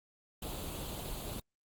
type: noise with comb filter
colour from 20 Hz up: pink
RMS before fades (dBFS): -40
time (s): 0.42-1.4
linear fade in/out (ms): 5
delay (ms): 0.27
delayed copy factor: +0.6
effects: Opus 32 kbps